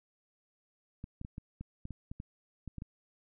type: clicks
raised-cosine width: 5 ms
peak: -29 dBFS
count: 12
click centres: 1.041 / 1.214 / 1.249 / 1.381 / 1.61 / 1.854 / 1.907 / 2.115 / 2.201 / 2.677 / 2.783 / 2.821 s
effects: none